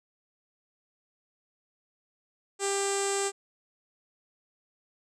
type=tone with low-pass filter; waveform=sawtooth; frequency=396.2 Hz; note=G4; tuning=18 cents sharp; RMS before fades=-29 dBFS; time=2.59-3.32 s; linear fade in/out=50 ms; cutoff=7900 Hz; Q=8.2; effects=none